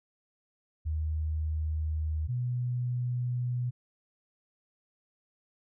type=tone pair in turn; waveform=sine; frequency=77.9 / 123.27 Hz; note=D#2 / B2; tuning=+3 / -3 cents; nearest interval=minor sixth; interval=794 cents; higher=second; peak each=-28 dBFS; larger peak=neither; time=0.85-2.28 / 2.28-3.71 s; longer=neither; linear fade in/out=20 ms; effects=none